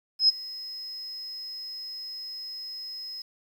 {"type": "tone with ADSR envelope", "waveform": "sine", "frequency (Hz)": 5120, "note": "D#8", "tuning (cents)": 49, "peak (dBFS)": -14, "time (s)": [0.19, 3.22], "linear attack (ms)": 97, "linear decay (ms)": 19, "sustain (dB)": -21, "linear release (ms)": 3, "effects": ["9-bit"]}